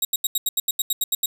10% pulse tone bursts, 3800 Hz, A#7, 33 cents sharp, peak -11 dBFS, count 12, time 0.02-1.26 s, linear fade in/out 5 ms, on 30 ms, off 80 ms, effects none

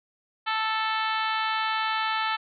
harmonic tone, 439.8 Hz, A4, 1 cent flat, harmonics 2 / 3 / 4 / 5 / 6 / 7 / 8 / 9 / 10, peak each -29 / -29 / -32 / -36 / -36 / -36 / -39 / -39 / -45 dBFS, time 0.46-2.37 s, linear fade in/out 20 ms, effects none

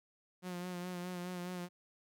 sawtooth tone with vibrato, 179.1 Hz, F3, 44 cents sharp, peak -36 dBFS, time 0.42-1.69 s, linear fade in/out 50 ms, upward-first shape sine, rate 4.8 Hz, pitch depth 33 cents each way, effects none

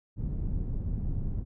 pink low-pass noise, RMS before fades -31 dBFS, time 0.16-1.45 s, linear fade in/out 50 ms, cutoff 150 Hz, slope 12 dB/octave, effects none

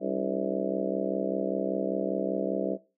harmonic tone with a mistuned harmonic, 65.1 Hz, C2, 8 cents flat, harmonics 3 / 4 / 5 / 6 / 7 / 8 / 9 / 10, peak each -35 / -35 / -35 / -35 / -35 / -35 / -35 / -35 dBFS, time 0-2.78 s, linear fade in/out 50 ms, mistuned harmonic 4, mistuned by +140 cents, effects noise-tail reverb RT60 0.3 s tail -18 dB re dry

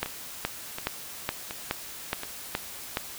two click trains, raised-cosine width 0.3 ms, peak -18 / -10 dBFS, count 4 / 8, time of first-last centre 0.06-2.234 / 0.03-2.971 s, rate 1.38 / 2.38 Hz, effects white hiss -41 dBFS RMS until 3.18 s

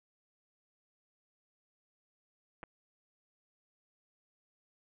clicks, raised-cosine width 0.5 ms, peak -30 dBFS, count 2, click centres 2.631 / 2.637 s, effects resampled to 8000 Hz + 10-bit

